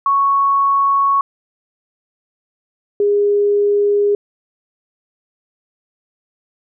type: tone pair in turn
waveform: sine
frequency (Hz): 1108.7 / 409.1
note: C#6 / G#4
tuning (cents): 0 / -26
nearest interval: octave + perfect fourth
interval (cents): 1726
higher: first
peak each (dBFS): -11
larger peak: neither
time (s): 0.06-1.21 / 3-4.15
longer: neither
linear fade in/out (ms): 2
effects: none